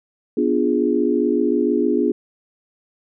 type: chord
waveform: sine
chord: B diminished seventh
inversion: none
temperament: equal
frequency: 246.9 / 293.7 / 349.2 / 415.3 Hz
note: B3 / D4 / F4 / Ab4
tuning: 0 / 0 / 0 / 0 cents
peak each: -21 dBFS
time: 0.37-2.12 s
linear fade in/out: 5 ms
effects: none